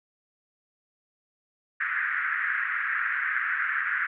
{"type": "band-pass noise", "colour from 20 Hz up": "white", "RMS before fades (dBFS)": -28, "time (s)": [1.8, 4.07], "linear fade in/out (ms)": 10, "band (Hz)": [1400, 1900], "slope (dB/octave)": 48, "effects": []}